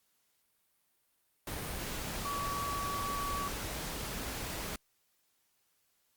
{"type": "tone in noise", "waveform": "sine", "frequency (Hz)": 1137, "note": "C#6", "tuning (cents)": 44, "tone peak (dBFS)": -35, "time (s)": [2.25, 3.48], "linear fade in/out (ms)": 2, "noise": "pink", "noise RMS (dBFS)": -39, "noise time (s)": [1.47, 4.76], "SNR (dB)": 1, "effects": ["white hiss -75 dBFS RMS until 6.16 s", "Opus 48 kbps"]}